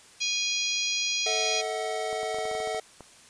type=harmonic tone; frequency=822 Hz; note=G#5; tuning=18 cents flat; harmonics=3 / 4 / 5 / 6 / 7 / 8; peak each=-31 / -32 / -33 / -34 / -34 / -35 dBFS; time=0.2-1.62 s; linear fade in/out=20 ms
type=chord; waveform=square; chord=D# diminished; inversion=second; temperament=equal with one note detuned; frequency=440 / 637.9 / 740 Hz; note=A4 / D#5 / F#5; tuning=0 / +43 / 0 cents; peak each=-34 dBFS; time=1.26-2.8 s; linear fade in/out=5 ms
type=clicks; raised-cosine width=1 ms; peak=-29 dBFS; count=11; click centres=2.129 / 2.232 / 2.345 / 2.386 / 2.454 / 2.514 / 2.551 / 2.603 / 2.674 / 2.747 / 3.007 s
effects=white hiss -53 dBFS RMS until 3.29 s + resampled to 22050 Hz